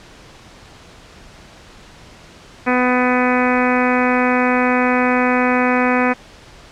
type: harmonic tone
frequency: 250 Hz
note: B3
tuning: 21 cents sharp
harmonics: 1 / 2 / 3 / 4 / 5 / 6 / 7 / 8 / 9 / 10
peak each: -17 / -20 / -22 / -23 / -24 / -25 / -25 / -26 / -27 / -27 dBFS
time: 2.66-6.14 s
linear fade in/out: 20 ms
effects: pink hiss -42 dBFS RMS until 6.71 s + low-pass 6000 Hz 12 dB/octave